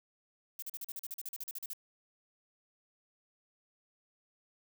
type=noise bursts; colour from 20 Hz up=violet; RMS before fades=-41 dBFS; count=16; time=0.59-1.733 s; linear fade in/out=2 ms; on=33 ms; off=41 ms; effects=none